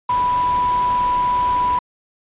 sine tone in noise, 987.8 Hz, B5, in tune, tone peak -15 dBFS, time 0.09-1.79 s, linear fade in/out 5 ms, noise pink, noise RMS -31 dBFS, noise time 0.09-1.79 s, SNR +13 dB, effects resampled to 8000 Hz

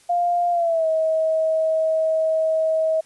sine tone with pitch glide, 700 to 638.2 Hz, F5 to D#5, +4 to +44 cents, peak -17 dBFS, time 0.09-3.01 s, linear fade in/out 10 ms, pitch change -160 cents, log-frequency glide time 0.51-0.87 s, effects white hiss -54 dBFS RMS until 3.05 s + resampled to 24000 Hz

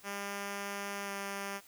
5% pulse tone with pitch glide, 200.6 to 198.64 Hz, G3 to G3, +40 to +23 cents, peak -26 dBFS, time 0.03-1.61 s, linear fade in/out 50 ms, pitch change -17 cents, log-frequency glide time 1.03-1.11 s, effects white hiss -59 dBFS RMS until 1.67 s

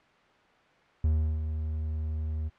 triangle tone with ADSR envelope, 77.78 Hz, D#2, in tune, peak -19 dBFS, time 1.04-2.5 s, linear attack 4 ms, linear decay 350 ms, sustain -8 dB, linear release 28 ms, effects white hiss -60 dBFS RMS until 2.58 s + low-pass 2000 Hz 12 dB/octave

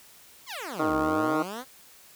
10% pulse exponential two-way sweep, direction down then up, 1183 to 63 to 273.2 Hz, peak -26 dBFS, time 0.46-1.65 s, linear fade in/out 50 ms, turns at 0.95 s
harmonic tone, 155.56 Hz, D#3, in tune, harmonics 2 / 3 / 4 / 5 / 6 / 7 / 8 / 9, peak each -27 / -33 / -31 / -34 / -38 / -32 / -34 / -34 dBFS, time 0.79-1.43 s, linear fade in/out 10 ms
effects white hiss -53 dBFS RMS until 2.15 s

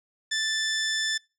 15% pulse tone, 1760 Hz, A6, in tune, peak -18 dBFS, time 0.31-1.18 s, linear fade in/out 10 ms, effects noise-tail reverb RT60 0.3 s tail -26 dB re dry + low-pass 8000 Hz 12 dB/octave

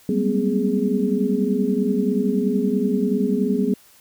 sine tone cluster, 191.7 / 202.2 / 236.2 / 259.3 / 415.6 Hz, G3 / G#3 / A#3 / C4 / G#4, -38 / -46 / +23 / -15 / +1 cents, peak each -24 dBFS, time 0.09-3.74 s, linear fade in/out 2 ms, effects white hiss -52 dBFS RMS until 4 s

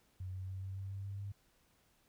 sine tone with pitch steps, 92.7 / 93.72 / 94.76 / 95.8 / 96.86 / 97.93 / 99.01 / 100.1 Hz, F#2 / F#2 / F#2 / G2 / G2 / G2 / G2 / G2, +4 / +23 / +42 / -39 / -20 / -1 / +18 / +37 cents, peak -40 dBFS, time 0.2-1.32 s, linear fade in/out 5 ms, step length 140 ms, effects pink hiss -72 dBFS RMS until 2.08 s

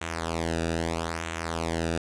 sawtooth tone with flanger, 82.7 Hz, E2, 6 cents sharp, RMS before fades -30 dBFS, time 0.01-1.98 s, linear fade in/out 5 ms, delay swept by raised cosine 0.2 to 0.95 ms, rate 0.78 Hz, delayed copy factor -0.8, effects resampled to 22050 Hz + 8-bit

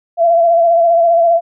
sine tone with vibrato, 677 Hz, E5, 46 cents sharp, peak -7 dBFS, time 0.17-1.41 s, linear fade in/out 50 ms, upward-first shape sine, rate 15 Hz, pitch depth 38 cents each way, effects none

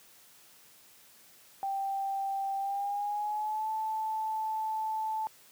sine tone with pitch glide, 784 to 874.9 Hz, G5 to A5, 0 to -10 cents, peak -30 dBFS, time 1.63-5.27 s, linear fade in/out 0 ms, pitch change +190 cents, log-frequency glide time 2.58-3.7 s, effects white hiss -58 dBFS RMS until 5.51 s + high-pass 100 Hz 12 dB/octave

